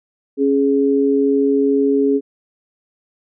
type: tone pair together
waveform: sine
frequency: 275.5 / 417.8 Hz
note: C#4 / G#4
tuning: -11 / +10 cents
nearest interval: perfect fifth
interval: 721 cents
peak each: -15 dBFS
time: 0.37-2.21 s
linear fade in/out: 50 ms
effects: none